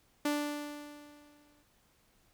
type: tone with exponential decay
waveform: sawtooth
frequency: 293.7 Hz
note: D4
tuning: in tune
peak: -24 dBFS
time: 0.25-1.63 s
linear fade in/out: 5 ms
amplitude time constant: 300 ms
effects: pink hiss -69 dBFS RMS until 2.33 s